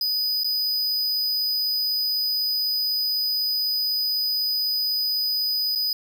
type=tone with dropouts; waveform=square; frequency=4978 Hz; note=D#8; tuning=in tune; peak=-22 dBFS; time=0.01-5.93 s; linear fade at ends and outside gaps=2 ms; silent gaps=0.435-0.444 / 5.752-5.757 s; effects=none